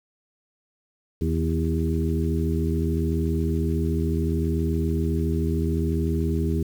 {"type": "harmonic tone with a mistuned harmonic", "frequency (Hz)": 80.7, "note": "E2", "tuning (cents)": -36, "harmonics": [1, 2, 3, 4, 5], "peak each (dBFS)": [-24, -27, -29, -30, -31], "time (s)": [1.21, 6.63], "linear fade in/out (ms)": 5, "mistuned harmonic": 4, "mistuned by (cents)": 36, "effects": ["8-bit"]}